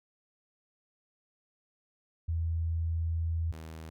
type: tone pair in turn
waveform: sine / sawtooth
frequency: 82.41 / 79.93 Hz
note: E2 / D#2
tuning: 0 / +47 cents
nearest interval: minor second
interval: 53 cents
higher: first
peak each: -28 / -38 dBFS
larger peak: first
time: 2.28-3.52 / 3.52-3.9 s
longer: first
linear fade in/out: 10 ms
effects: none